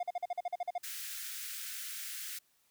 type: tone bursts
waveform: triangle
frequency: 710 Hz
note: F5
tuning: 28 cents sharp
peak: -30 dBFS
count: 11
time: 0-0.781 s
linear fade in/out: 5 ms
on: 31 ms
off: 44 ms
type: high-pass noise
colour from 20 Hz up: white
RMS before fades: -42 dBFS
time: 0.83-2.39 s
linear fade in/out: 10 ms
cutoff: 1400 Hz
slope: 48 dB/octave
effects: white hiss -72 dBFS RMS until 2.7 s